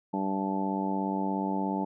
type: harmonic tone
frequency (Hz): 96.9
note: G2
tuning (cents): -20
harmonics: 2 / 3 / 4 / 5 / 6 / 7 / 8 / 9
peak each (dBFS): -31 / -33 / -39 / -42 / -42 / -40 / -43 / -33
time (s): 0.13-1.85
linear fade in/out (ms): 10
effects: none